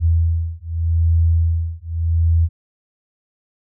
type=beating tone pair; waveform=sine; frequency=82.41 / 83.24 Hz; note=E2 / E2; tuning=0 / +17 cents; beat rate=0.83 Hz; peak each=-17 / -17 dBFS; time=0-2.49 s; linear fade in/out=50 ms; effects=none